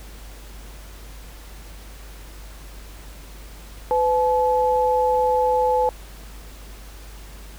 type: tone pair together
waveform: sine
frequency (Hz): 503.2 / 860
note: B4 / A5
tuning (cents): +32 / -40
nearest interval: major sixth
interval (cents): 928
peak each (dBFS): -19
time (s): 3.91-5.89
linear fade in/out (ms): 0
effects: added 50 Hz sine -38 dBFS peak until 7.58 s + pink hiss -45 dBFS RMS until 7.58 s